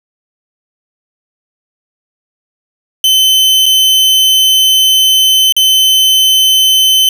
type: tone with dropouts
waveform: 40% pulse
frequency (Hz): 3060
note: G7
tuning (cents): -42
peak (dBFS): -5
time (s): 3.04-7.09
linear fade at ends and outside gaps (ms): 2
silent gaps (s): 3.658-3.662 / 5.524-5.565
effects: none